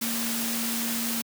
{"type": "tone in noise", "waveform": "sine", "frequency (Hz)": 231.3, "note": "A#3", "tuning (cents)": -13, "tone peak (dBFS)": -30, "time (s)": [0.01, 1.22], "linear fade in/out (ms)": 10, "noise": "white", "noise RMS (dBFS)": -30, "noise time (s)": [0.01, 1.22], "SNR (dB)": -3, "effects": ["high-pass 150 Hz 12 dB/octave"]}